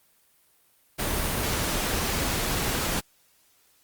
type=noise; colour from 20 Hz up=pink; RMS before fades=-27 dBFS; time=0.98-3.01 s; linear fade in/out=20 ms; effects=white hiss -63 dBFS RMS until 3.83 s + Opus 32 kbps